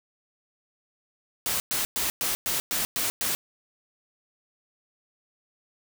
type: noise bursts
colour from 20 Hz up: white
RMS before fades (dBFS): -27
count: 8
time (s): 1.46-3.35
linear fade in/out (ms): 0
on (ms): 140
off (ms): 110
effects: none